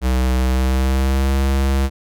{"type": "tone with pitch glide", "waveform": "square", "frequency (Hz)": [63.8, 67.48], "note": ["C2", "C#2"], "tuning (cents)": [-43, -46], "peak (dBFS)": -15, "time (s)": [0.01, 1.9], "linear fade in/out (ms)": 50, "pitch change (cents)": 97, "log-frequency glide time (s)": [0.38, 1.33], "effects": []}